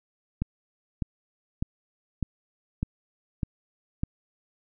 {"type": "click train", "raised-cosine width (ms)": 5, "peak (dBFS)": -14, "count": 7, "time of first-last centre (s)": [0.42, 4.034], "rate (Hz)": 1.66, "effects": []}